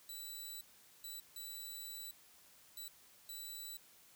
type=tone bursts at uneven times; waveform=10% pulse; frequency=3958 Hz; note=B7; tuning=3 cents sharp; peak=-38 dBFS; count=5; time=0.09-0.61 / 1.04-1.2 / 1.36-2.11 / 2.77-2.88 / 3.29-3.77 s; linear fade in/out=2 ms; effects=white hiss -64 dBFS RMS until 4.15 s